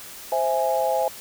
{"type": "chord", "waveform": "sine", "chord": "C augmented", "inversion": "none", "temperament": "equal", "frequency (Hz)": [523.3, 659.3, 830.6], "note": ["C5", "E5", "G#5"], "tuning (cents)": [0, 0, 0], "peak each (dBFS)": -24, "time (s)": [0.32, 1.08], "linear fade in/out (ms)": 2, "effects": ["white hiss -40 dBFS RMS until 1.2 s"]}